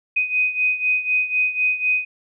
sine beating tone pair, 2500 / 2504 Hz, D#7 / D#7, +8 / +10 cents, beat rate 4 Hz, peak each -19 / -23 dBFS, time 0.16-2.05 s, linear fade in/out 10 ms, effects none

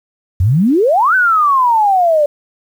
sine exponential two-way sweep, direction up then down, 83 to 1546 to 574 Hz, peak -8 dBFS, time 0.4-2.26 s, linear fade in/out 5 ms, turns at 1.15 s, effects 7-bit

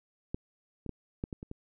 clicks, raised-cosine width 3 ms, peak -20 / -27 / -23 / -20 / -25 / -29 / -27 dBFS, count 7, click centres 0.345 / 0.863 / 0.893 / 1.239 / 1.328 / 1.429 / 1.514 s, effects none

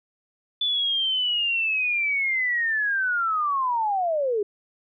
sine linear sweep, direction down, 3490 to 395.2 Hz, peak -21 dBFS, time 0.61-4.43 s, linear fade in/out 5 ms, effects none

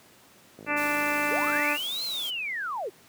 click train, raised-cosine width 2 ms, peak -30 dBFS, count 54, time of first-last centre 0.59-1.594 s, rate 52.8 Hz
harmonic tone, 293.7 Hz, D4, in tune, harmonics 1 / 2 / 3 / 4 / 5 / 6 / 7 / 8 / 9, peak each -33 / -33 / -33 / -33 / -33 / -33 / -33 / -33 / -33 dBFS, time 0.66-1.78 s, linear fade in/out 50 ms
white band-stop noise, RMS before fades -40 dBFS, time 0.76-2.31 s, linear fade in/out 20 ms, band 1500 to 2100 Hz, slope 96 dB/octave
sine linear two-way sweep, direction up then down, 329.6 to 4238 to 329.6 Hz, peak -29 dBFS, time 1.3-2.9 s, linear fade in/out 20 ms, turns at 2.04 s
effects pink hiss -55 dBFS RMS until 3.08 s + high-pass 150 Hz 12 dB/octave

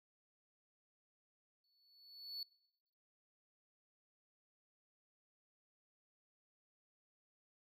triangle tone with exponential growth, 4435 Hz, C#8, in tune, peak -39 dBFS, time 1.64-2.43 s, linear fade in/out 2 ms, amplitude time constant 170 ms, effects noise-tail reverb RT60 1.0 s tail -25 dB re dry

